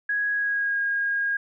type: tone with pitch glide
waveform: sine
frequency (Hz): 1661.2 to 1629.8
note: G#6 to G#6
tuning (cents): 0 to -33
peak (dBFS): -22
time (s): 0.09-1.37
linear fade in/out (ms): 5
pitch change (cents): -33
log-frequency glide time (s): 0.32-0.79
effects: none